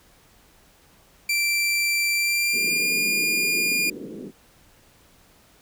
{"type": "tone with pitch glide", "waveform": "sawtooth", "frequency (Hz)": [2349, 2419], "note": ["D7", "D#7"], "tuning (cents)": [0, -49], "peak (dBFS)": -17, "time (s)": [1.29, 3.9], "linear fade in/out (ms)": 5, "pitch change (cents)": 51, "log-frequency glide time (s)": [2.15, 2.94]}
{"type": "band-pass noise", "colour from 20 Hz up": "white", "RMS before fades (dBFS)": -36, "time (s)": [2.52, 4.32], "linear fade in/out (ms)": 50, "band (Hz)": [160, 450], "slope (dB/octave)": 48}
{"effects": ["pink hiss -56 dBFS RMS until 5.61 s"]}